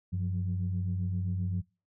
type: tone cluster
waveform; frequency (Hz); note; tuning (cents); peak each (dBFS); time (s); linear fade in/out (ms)
sine; 94.8 / 174.4 / 182; F#2 / F3 / F#3; +43 / -2 / -28; -29 / -36 / -38; 0.12-1.62; 20
effects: noise-tail reverb RT60 0.3 s tail -24 dB re dry + tanh soft clip ceiling -21 dBFS